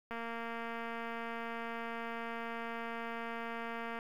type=click train; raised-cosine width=0.5 ms; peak=-27 dBFS; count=897; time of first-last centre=0.11-3.989 s; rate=231 Hz; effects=10-bit